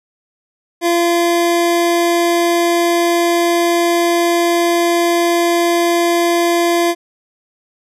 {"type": "tone", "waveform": "25% pulse", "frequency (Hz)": 342.9, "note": "F4", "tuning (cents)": -32, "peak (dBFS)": -8, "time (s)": [0.81, 6.95], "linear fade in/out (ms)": 50, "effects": ["resampled to 32000 Hz"]}